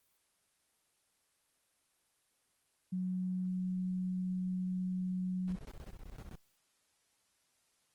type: tone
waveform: sine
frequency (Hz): 183.8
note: F#3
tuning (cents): -11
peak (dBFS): -33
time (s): 2.92-5.56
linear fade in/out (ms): 10
type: noise bursts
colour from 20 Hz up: brown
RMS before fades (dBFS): -47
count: 14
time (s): 5.48-6.354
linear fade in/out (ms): 0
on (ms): 42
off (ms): 22
effects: white hiss -75 dBFS RMS until 7.94 s + Opus 24 kbps